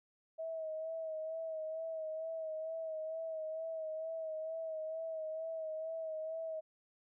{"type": "tone with vibrato", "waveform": "sine", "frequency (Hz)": 640, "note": "D#5", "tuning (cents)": 49, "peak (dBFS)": -38, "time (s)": [0.38, 6.61], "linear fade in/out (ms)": 20, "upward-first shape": "sine", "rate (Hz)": 2.2, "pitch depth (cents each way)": 34, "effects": []}